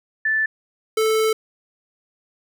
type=tone pair in turn; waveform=sine / square; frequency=1756 / 439 Hz; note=A6 / A4; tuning=-4 / -4 cents; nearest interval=2 octaves; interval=2400 cents; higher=first; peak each=-17 dBFS; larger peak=neither; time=0.25-0.46 / 0.97-1.33 s; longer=second; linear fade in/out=5 ms; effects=none